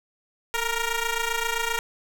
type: ring-modulated tone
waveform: 10% pulse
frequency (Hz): 466.2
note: A#4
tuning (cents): 0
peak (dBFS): -13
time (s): 0.54-1.79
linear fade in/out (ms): 0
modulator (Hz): 480
effects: none